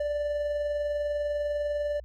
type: tone with tremolo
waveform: triangle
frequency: 587 Hz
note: D5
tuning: 1 cent flat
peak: -23 dBFS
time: 0-2 s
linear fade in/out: 5 ms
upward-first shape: triangle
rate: 20 Hz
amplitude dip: 40%
effects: added 60 Hz sine -43 dBFS peak until 2.04 s